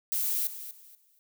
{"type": "noise with echo", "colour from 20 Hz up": "violet", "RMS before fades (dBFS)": -29, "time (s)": [0.12, 0.47], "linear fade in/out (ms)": 0, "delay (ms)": 240, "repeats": 3, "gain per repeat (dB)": -12, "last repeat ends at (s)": 1.19, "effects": []}